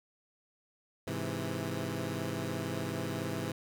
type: chord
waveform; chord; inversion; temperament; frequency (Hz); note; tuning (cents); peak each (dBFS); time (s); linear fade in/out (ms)
15% pulse; Ab augmented; none; equal; 103.83 / 130.81 / 164.81; Ab2 / C3 / E3; 0 / 0 / 0; -32; 1.07-3.52; 5
effects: none